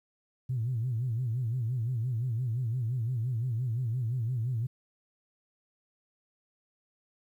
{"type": "tone with vibrato", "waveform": "sine", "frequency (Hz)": 119.9, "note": "A#2", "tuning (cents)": 49, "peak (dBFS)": -27, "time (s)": [0.49, 4.67], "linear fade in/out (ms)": 10, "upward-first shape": "sine", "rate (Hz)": 5.8, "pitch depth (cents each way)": 150, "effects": ["tanh soft clip ceiling -23 dBFS", "11-bit"]}